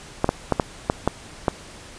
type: clicks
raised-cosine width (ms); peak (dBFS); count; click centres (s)
1; -3; 7; 0.244 / 0.291 / 0.523 / 0.598 / 0.899 / 1.076 / 1.482
effects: pink hiss -42 dBFS RMS until 1.98 s + resampled to 22050 Hz